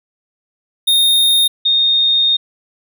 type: tone pair in turn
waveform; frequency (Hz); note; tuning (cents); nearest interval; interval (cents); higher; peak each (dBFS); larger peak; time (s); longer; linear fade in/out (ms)
square / sine; 3686 / 3686; A#7 / A#7; -20 / -20; unison; 0; neither; -10; neither; 0.87-1.48 / 1.65-2.37; second; 10
effects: none